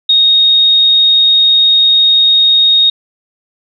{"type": "tone", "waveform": "sine", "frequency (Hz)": 3729, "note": "A#7", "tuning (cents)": 0, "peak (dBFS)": -5, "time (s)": [0.09, 2.9], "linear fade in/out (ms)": 5, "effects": []}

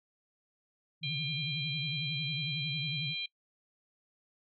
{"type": "tone with vibrato", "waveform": "sine", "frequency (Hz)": 146.83, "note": "D3", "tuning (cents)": 0, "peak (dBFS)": -36, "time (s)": [1.01, 3.15], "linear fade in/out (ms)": 50, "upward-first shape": "sine", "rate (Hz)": 11, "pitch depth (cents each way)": 180}
{"type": "harmonic tone", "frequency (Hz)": 799, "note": "G5", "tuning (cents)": 33, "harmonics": [3, 4, 5], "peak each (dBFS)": [-39, -37, -39], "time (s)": [1.03, 3.26], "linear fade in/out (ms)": 5}
{"effects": ["noise-tail reverb RT60 0.1 s tail -21 dB re dry"]}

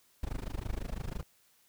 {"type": "noise with amplitude modulation", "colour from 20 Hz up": "brown", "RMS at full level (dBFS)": -33, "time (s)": [0.23, 1.23], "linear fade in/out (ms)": 2, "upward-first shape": "sine", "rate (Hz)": 26, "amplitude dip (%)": 100, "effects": ["white hiss -67 dBFS RMS until 1.68 s"]}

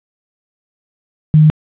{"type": "tone", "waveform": "sine", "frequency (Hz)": 154.1, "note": "D#3", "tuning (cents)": -16, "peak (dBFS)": -4, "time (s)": [1.34, 1.5], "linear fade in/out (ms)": 0, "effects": ["resampled to 8000 Hz", "7-bit"]}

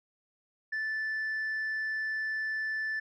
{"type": "tone", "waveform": "sine", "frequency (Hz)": 1755, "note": "A6", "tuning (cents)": -5, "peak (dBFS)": -28, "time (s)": [0.72, 3], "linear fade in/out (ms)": 10, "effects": ["tanh soft clip ceiling -29 dBFS"]}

